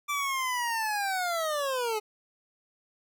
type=linear sweep; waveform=25% pulse; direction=down; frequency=1174.7 to 417.7 Hz; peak=-24 dBFS; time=0.08-2 s; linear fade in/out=20 ms; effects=none